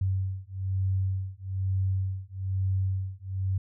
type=beating tone pair; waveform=sine; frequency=94.7 / 95.8 Hz; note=F#2 / G2; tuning=+41 / -39 cents; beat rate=1.1 Hz; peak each=-29 dBFS; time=0.01-3.58 s; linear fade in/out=5 ms; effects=none